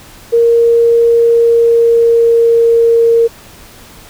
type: tone with pitch glide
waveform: sine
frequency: 466.2 to 462.2 Hz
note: A#4 to A#4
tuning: 0 to -15 cents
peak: -5 dBFS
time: 0.32-3.28 s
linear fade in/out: 20 ms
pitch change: -15 cents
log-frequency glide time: 1.1-3.08 s
effects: pink hiss -37 dBFS RMS until 4.09 s